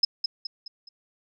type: tone with echo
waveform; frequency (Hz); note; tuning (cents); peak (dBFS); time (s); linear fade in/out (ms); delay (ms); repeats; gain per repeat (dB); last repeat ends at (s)
sine; 5120; D#8; +49; -15; 0.03-0.05; 5; 210; 4; -7; 0.89
effects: none